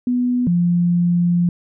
sine tone pair in turn, 246.9 / 174.14 Hz, B3 / F3, 0 / -5 cents, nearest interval tritone, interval 605 cents, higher first, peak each -15 / -13 dBFS, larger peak second, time 0.07-0.47 / 0.47-1.49 s, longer second, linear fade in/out 2 ms, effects none

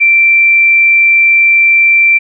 sine tone, 2349 Hz, D7, in tune, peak -4 dBFS, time 0-2.19 s, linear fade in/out 20 ms, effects none

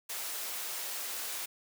white high-pass noise, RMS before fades -38 dBFS, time 0.09-1.46 s, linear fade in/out 10 ms, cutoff 430 Hz, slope 12 dB/octave, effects none

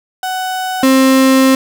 35% pulse tone pair in turn, 746 / 264.5 Hz, F#5 / C4, +14 / +19 cents, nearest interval octave + tritone, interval 1795 cents, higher first, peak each -15 / -5 dBFS, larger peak second, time 0.23-0.83 / 0.83-1.55 s, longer second, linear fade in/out 2 ms, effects none

